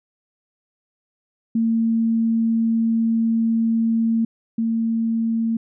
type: tone pair in turn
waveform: sine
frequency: 227 / 227 Hz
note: A#3 / A#3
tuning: -46 / -46 cents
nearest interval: unison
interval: 0 cents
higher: neither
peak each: -16 / -18 dBFS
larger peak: first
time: 1.55-4.25 / 4.58-5.57 s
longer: first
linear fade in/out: 5 ms
effects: none